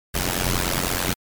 pink noise with amplitude modulation, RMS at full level -19 dBFS, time 0.14-1.14 s, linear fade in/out 10 ms, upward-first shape sine, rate 89.4 Hz, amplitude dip 100%, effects MP3 96 kbps

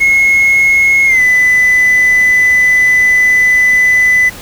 triangle tone with pitch glide, 2169 to 2001 Hz, C#7 to B6, -38 to +22 cents, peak -3 dBFS, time 0-4.3 s, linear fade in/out 20 ms, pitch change -140 cents, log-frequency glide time 1.06-1.21 s, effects tanh soft clip ceiling -1 dBFS + pink hiss -30 dBFS RMS until 4.41 s

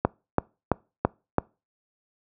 click train, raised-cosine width 1 ms, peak -5 dBFS, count 5, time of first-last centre 0.05-1.383 s, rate 3 Hz, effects noise-tail reverb RT60 0.3 s tail -25 dB re dry + high-pass 60 Hz 12 dB/octave

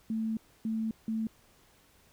sine tone bursts at uneven times, 221.8 Hz, A3, 14 cents sharp, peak -29 dBFS, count 3, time 0.1-0.37 / 0.65-0.91 / 1.08-1.27 s, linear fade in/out 2 ms, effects pink hiss -63 dBFS RMS until 2.12 s

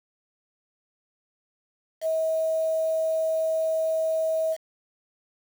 sine tone with quantisation, 641 Hz, E5, 49 cents flat, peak -22 dBFS, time 2.01-4.57 s, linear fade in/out 50 ms, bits 7, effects none

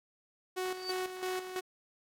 sawtooth tone with tremolo, 370 Hz, F#4, in tune, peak -29 dBFS, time 0.56-1.61 s, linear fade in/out 20 ms, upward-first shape square, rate 3 Hz, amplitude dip 60%
sine tone with exponential growth, 4588 Hz, D8, 41 cents flat, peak -32 dBFS, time 0.68-0.91 s, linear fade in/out 1 ms, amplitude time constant 49 ms
effects AAC 64 kbps

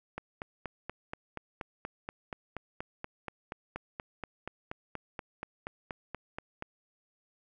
click train, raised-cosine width 0.5 ms, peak -22 dBFS, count 28, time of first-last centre 0.18-6.624 s, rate 4.19 Hz, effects none

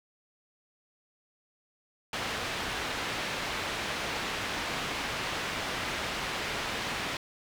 white low-pass noise, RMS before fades -34 dBFS, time 2.13-7.17 s, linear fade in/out 2 ms, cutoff 2900 Hz, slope 12 dB/octave, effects none

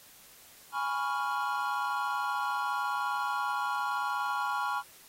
triangle chord, C# dominant seventh, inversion second, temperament equal, 830.6 / 987.8 / 1108.7 / 1396.9 Hz, G#5 / B5 / C#6 / E#6, 0 / 0 / 0 / 0 cents, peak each -33 dBFS, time 0.72-4.83 s, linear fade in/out 50 ms, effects white hiss -55 dBFS RMS until 5.08 s + AAC 48 kbps

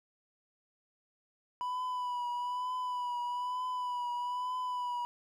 triangle tone with vibrato, 987.8 Hz, B5, in tune, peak -31 dBFS, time 1.61-5.05 s, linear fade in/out 0 ms, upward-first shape triangle, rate 1.1 Hz, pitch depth 38 cents each way, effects none

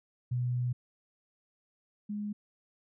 sine tone pair in turn, 123.47 / 207.7 Hz, B2 / G#3, 0 / 0 cents, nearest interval major sixth, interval 900 cents, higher second, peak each -28 / -33 dBFS, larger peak first, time 0.31-0.73 / 2.09-2.33 s, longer first, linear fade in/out 10 ms, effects none

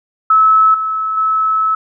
sine tone with level steps, 1299 Hz, E6, 26 cents flat, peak -6 / -15 / -11 dBFS, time 0.3-1.75 s, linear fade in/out 5 ms, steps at 0.74 / 1.17 s, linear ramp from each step 5 ms, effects none

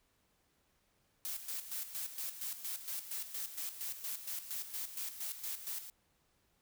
blue noise with tremolo, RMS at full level -40 dBFS, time 1.25-5.9 s, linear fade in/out 0 ms, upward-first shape square, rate 4.3 Hz, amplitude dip 65%, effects pink hiss -75 dBFS RMS until 6.61 s

